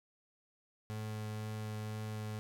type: tone with vibrato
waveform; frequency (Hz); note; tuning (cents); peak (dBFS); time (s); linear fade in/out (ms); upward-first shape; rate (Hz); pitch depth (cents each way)
35% pulse; 107.7; A2; -37; -37; 0.9-2.39; 0; triangle; 2; 9
effects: none